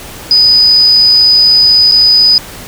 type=tone with dropouts; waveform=sine; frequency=4978 Hz; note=D#8; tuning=in tune; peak=-3 dBFS; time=0.31-2.38 s; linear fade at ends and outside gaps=1 ms; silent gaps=1.913-1.92 s; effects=pink hiss -28 dBFS RMS until 2.67 s